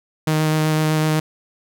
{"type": "tone with vibrato", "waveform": "sawtooth", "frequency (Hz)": 155.56, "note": "D#3", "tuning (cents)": 0, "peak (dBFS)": -12, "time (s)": [0.27, 1.2], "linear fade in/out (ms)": 5, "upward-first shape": "square", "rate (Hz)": 7.9, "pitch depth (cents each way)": 8, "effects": []}